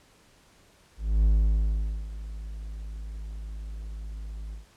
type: tone with ADSR envelope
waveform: triangle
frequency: 52.9 Hz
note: G#1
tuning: 33 cents sharp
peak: -15 dBFS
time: 0.97-4.66 s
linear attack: 270 ms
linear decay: 820 ms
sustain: -17 dB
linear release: 130 ms
effects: pink hiss -59 dBFS RMS until 4.76 s + low-pass 10000 Hz 12 dB/octave